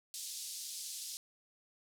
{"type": "band-pass noise", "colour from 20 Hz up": "pink", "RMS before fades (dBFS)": -44, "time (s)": [0.14, 1.17], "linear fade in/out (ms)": 0, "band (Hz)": [4100, 12000], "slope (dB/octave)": 24, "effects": []}